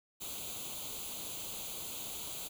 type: noise with comb filter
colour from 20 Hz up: white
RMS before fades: -42 dBFS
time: 0.2-2.49 s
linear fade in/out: 20 ms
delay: 0.28 ms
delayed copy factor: +0.8
effects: none